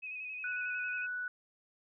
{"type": "tone with vibrato", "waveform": "sine", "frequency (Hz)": 2523, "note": "D#7", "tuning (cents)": 23, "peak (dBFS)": -39, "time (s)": [0.02, 1.07], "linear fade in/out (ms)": 20, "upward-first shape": "square", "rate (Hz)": 11, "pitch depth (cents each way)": 28}
{"type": "tone", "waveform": "sine", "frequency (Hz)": 1480, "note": "F#6", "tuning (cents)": 0, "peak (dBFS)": -35, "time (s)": [0.44, 1.28], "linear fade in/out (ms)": 2}
{"effects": []}